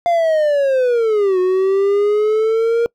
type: linear two-way sweep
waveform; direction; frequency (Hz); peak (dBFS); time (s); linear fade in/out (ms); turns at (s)
triangle; down then up; 699 to 364.1 to 470.6; -10; 0.06-2.86; 0; 1.39
effects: noise-tail reverb RT60 0.1 s tail -25 dB re dry